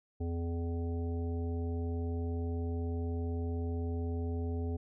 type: harmonic tone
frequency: 84.4 Hz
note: E2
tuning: 41 cents sharp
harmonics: 1 / 3 / 5 / 7 / 9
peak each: -33 / -40 / -42 / -54 / -51 dBFS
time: 0.2-4.77 s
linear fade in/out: 10 ms
effects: none